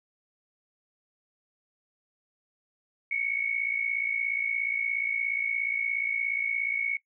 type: tone pair together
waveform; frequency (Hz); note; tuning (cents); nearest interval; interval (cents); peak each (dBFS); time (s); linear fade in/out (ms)
sine; 2199 / 2256; C#7 / C#7; -14 / +30; unison; 44; -28 / -31; 3.11-6.97; 5
effects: noise-tail reverb RT60 0.1 s tail -20 dB re dry